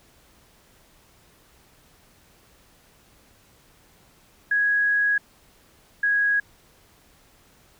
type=tone pair in turn; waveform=sine; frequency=1661.2 / 1655.3 Hz; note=G#6 / G#6; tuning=0 / -6 cents; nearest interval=unison; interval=6 cents; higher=first; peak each=-18 dBFS; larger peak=neither; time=4.51-5.18 / 6.03-6.4 s; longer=first; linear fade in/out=5 ms; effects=pink hiss -57 dBFS RMS until 7.79 s